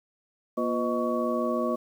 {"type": "tone cluster", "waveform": "sine", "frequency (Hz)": [238.4, 352.3, 506, 620, 1123], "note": ["A#3", "F4", "B4", "D#5", "C#6"], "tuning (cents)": [39, 15, 42, -6, 22], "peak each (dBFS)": [-29, -32, -32, -30, -32], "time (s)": [0.57, 1.76], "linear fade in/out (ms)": 10, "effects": ["9-bit"]}